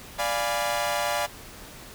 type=chord; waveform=sawtooth; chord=D diminished seventh; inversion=none; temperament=equal with one note detuned; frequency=587.3 / 698.5 / 826.8 / 987.8 Hz; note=D5 / F5 / Ab5 / Cb6; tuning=0 / 0 / -8 / 0 cents; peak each=-25 / -26 / -27 / -29 dBFS; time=0.18-1.27 s; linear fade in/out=20 ms; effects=pink hiss -44 dBFS RMS until 1.94 s